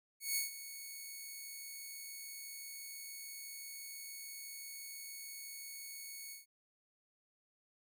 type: tone with ADSR envelope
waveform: 5% pulse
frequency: 2217 Hz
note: C#7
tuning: in tune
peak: -22 dBFS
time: 0.2-6.46 s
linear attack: 160 ms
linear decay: 140 ms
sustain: -14 dB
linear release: 140 ms
effects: none